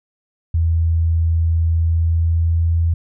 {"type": "tone with pitch glide", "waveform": "sine", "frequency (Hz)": [82.41, 83.37], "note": ["E2", "E2"], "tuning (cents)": [0, 20], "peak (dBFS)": -13, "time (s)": [0.54, 2.94], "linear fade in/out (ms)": 5, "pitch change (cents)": 20, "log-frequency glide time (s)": [1.76, 2.81], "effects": []}